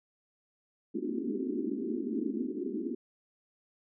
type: band-pass noise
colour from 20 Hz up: pink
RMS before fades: -34 dBFS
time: 0.94-2.95 s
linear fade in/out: 10 ms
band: 210 to 400 Hz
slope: 96 dB/octave
effects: none